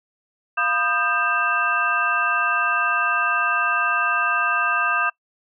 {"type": "tone cluster", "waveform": "sine", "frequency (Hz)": [698, 990, 1228, 1578, 2676], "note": ["F5", "B5", "D#6", "G6", "E7"], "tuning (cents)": [-1, 4, -23, 11, 25], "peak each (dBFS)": [-30, -31, -22, -22, -26], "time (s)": [0.57, 5.1], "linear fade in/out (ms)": 10, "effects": ["noise-tail reverb RT60 0.1 s tail -23 dB re dry"]}